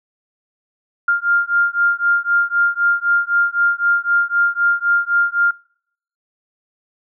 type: beating tone pair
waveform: sine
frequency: 1399 / 1402.9 Hz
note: F6 / F6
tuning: +3 / +7 cents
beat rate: 3.9 Hz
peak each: -17 dBFS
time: 1.08-5.51 s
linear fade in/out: 5 ms
effects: noise-tail reverb RT60 0.7 s tail -26 dB re dry